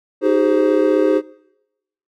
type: chord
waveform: triangle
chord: Ab dominant seventh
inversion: second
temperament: equal with one note detuned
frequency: 311.1 / 379.7 / 415.3 / 523.3 Hz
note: Eb4 / Gb4 / Ab4 / C5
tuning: 0 / +45 / 0 / 0 cents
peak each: -16 dBFS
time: 0.21-1.22 s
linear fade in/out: 50 ms
effects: noise-tail reverb RT60 0.9 s tail -23 dB re dry